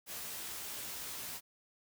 white noise with comb filter, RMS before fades -43 dBFS, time 0.06-1.41 s, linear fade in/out 50 ms, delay 15 ms, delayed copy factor +0.7, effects none

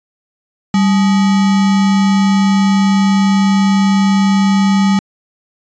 sine tone with sample-and-hold, 196 Hz, G3, in tune, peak -8 dBFS, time 0.74-4.99 s, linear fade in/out 2 ms, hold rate 1050 Hz, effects resampled to 16000 Hz

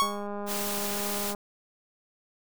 45% pulse tone with exponential decay, 1108.7 Hz, C#6, in tune, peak -19 dBFS, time 0-0.27 s, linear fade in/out 0 ms, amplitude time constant 57 ms
click train, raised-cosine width 1 ms, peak -23 dBFS, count 272, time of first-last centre 0.02-1.348 s, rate 204 Hz
white noise, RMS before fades -33 dBFS, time 0.46-1.35 s, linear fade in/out 50 ms
effects none

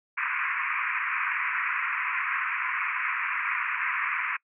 white band-pass noise, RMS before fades -29 dBFS, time 0.17-4.37 s, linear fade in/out 10 ms, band 1000 to 2500 Hz, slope 96 dB/octave, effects noise-tail reverb RT60 0.1 s tail -25 dB re dry

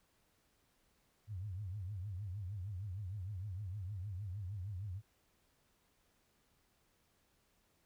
sine tone with vibrato, 97.1 Hz, G2, 16 cents flat, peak -40 dBFS, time 1.27-5.02 s, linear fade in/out 50 ms, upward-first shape triangle, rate 6.5 Hz, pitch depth 220 cents each way, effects pink hiss -75 dBFS RMS until 7.85 s

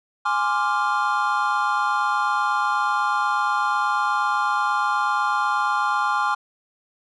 triangle chord, D half-diminished seventh, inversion second, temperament equal, 830.6 / 1046.5 / 1174.7 / 1396.9 Hz, Ab5 / C6 / D6 / F6, 0 / 0 / 0 / 0 cents, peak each -23 dBFS, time 0.25-6.35 s, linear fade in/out 10 ms, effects resampled to 24000 Hz

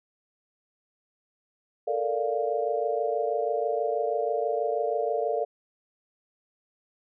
sine chord, Bb major seventh, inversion third, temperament equal, 440 / 466.2 / 587.3 / 698.5 Hz, A4 / Bb4 / D5 / F5, 0 / 0 / 0 / 0 cents, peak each -30 dBFS, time 1.87-5.45 s, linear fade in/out 10 ms, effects none

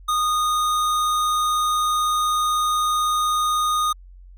sine tone with hard clipping, 1233 Hz, D#6, 16 cents flat, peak -20 dBFS, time 0.08-3.93 s, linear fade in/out 10 ms, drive 18 dB, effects added 45 Hz sine -41 dBFS peak until 4.37 s

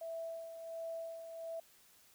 sine tone with tremolo, 659.3 Hz, E5, in tune, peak -39 dBFS, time 0.01-1.6 s, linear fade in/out 5 ms, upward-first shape sine, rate 1.4 Hz, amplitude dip 55%, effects white hiss -65 dBFS RMS until 2.14 s

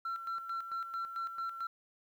sine tone with tremolo, 1353 Hz, E6, 45 cents sharp, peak -32 dBFS, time 0.05-1.67 s, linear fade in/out 5 ms, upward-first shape square, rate 4.5 Hz, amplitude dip 65%, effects tanh soft clip ceiling -33 dBFS + 11-bit

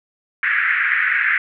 white band-pass noise, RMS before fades -18 dBFS, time 0.43-1.38 s, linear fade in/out 2 ms, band 1500 to 2100 Hz, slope 48 dB/octave, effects none

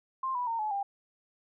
sine tone with pitch steps, 1053 / 982.5 / 916.7 / 855.3 / 798 Hz, C6 / B5 / A#5 / A5 / G5, +11 / -9 / -29 / -49 / +31 cents, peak -29 dBFS, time 0.23-0.83 s, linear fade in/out 5 ms, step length 120 ms, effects none

